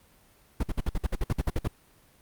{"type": "noise bursts", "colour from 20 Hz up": "brown", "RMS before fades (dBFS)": -25, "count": 13, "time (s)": [0.6, 1.676], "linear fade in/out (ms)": 5, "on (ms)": 32, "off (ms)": 55, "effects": ["pink hiss -60 dBFS RMS until 2.21 s", "Opus 32 kbps"]}